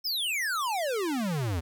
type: exponential sweep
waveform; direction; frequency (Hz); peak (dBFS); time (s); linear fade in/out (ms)
square; down; 5410 to 77.78; -28; 0.04-1.61; 20
effects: 11-bit